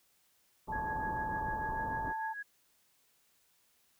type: low-pass noise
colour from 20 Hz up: pink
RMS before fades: -42 dBFS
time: 0.67-2.13 s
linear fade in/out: 20 ms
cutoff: 1200 Hz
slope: 96 dB/octave
type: tone with pitch glide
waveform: sine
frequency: 872 to 882.6 Hz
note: A5 to A5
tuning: -16 to +5 cents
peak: -35 dBFS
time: 0.68-2.34 s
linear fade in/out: 20 ms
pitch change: +21 cents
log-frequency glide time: 1.64-1.76 s
type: tone with tremolo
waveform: sine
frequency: 1661.2 Hz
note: G#6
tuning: in tune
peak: -37 dBFS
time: 0.72-2.43 s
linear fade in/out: 10 ms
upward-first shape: triangle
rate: 6.7 Hz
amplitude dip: 75%
effects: white hiss -71 dBFS RMS until 3.99 s